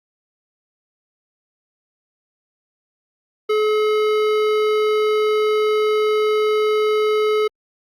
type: tone with hard clipping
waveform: sine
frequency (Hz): 427.5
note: A4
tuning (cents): -50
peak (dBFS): -17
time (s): 3.49-7.48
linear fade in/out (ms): 10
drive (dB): 15
effects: Opus 48 kbps